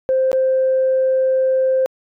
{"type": "tone with dropouts", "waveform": "sine", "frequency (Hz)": 523.3, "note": "C5", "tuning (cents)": 0, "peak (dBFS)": -12, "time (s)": [0.09, 1.86], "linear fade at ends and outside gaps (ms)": 0, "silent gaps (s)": [0.316, 0.33], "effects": ["tanh soft clip ceiling -9 dBFS"]}